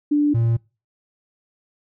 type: tone pair in turn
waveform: sine / triangle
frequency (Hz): 293.7 / 115.68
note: D4 / A#2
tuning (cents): 0 / -13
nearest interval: octave + major third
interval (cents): 1613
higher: first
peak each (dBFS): -14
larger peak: neither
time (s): 0.11-0.34 / 0.34-0.57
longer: neither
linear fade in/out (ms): 10
effects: noise-tail reverb RT60 0.3 s tail -24 dB re dry